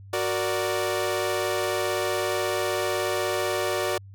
sawtooth chord, Gb augmented, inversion none, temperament equal, 370 / 466.2 / 587.3 Hz, Gb4 / Bb4 / D5, 0 / 0 / 0 cents, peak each -24 / -27 / -24 dBFS, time 0.13-3.98 s, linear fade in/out 5 ms, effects added 98 Hz sine -42 dBFS peak until 4.14 s

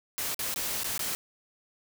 white noise with dropouts, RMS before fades -32 dBFS, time 0.18-1.15 s, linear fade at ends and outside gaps 0 ms, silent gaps 0.345-0.392 / 0.541-0.56 / 0.834-0.844 / 0.978-0.993 s, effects none

